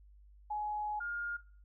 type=tone pair in turn; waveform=sine; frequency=841 / 1415.9 Hz; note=G#5 / F6; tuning=+22 / +23 cents; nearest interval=major sixth; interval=901 cents; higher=second; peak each=-34 / -36 dBFS; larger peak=first; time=0.5-1 / 1-1.37 s; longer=first; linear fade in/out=10 ms; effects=noise-tail reverb RT60 0.4 s tail -17 dB re dry + added 50 Hz sine -56 dBFS peak until 1.64 s